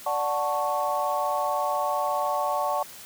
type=chord; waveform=sine; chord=D major seventh; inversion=none; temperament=equal with one note detuned; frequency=585.6 / 740 / 880 / 1108.7 Hz; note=D5 / F#5 / A5 / C#6; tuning=-5 / 0 / 0 / 0 cents; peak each=-29 dBFS; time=0.06-2.83 s; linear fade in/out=5 ms; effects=white hiss -44 dBFS RMS until 3.05 s